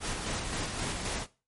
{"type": "noise with tremolo", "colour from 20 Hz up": "pink", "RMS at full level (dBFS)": -33, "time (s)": [0, 1.27], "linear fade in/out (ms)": 50, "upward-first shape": "square", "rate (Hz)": 3.8, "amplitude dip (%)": 30, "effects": ["noise-tail reverb RT60 0.3 s tail -17 dB re dry", "MP3 48 kbps"]}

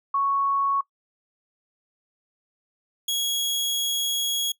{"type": "tone pair in turn", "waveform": ["sine", "sawtooth"], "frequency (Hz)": [1108.7, 3322], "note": ["C#6", "G#7"], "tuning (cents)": [0, 0], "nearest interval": "octave + perfect fifth", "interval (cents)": 1900, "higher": "second", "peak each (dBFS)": -20, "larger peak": "neither", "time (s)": [[0.14, 0.81], [3.08, 4.52]], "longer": "second", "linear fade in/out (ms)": 5, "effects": ["noise-tail reverb RT60 0.1 s tail -21 dB re dry"]}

